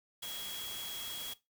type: tone in noise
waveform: sine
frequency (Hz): 3317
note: G#7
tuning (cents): -3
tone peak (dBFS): -42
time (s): 0.22-1.34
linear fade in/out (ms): 10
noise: white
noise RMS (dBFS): -44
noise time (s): 0.22-1.34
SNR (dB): -1
effects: noise-tail reverb RT60 0.2 s tail -17 dB re dry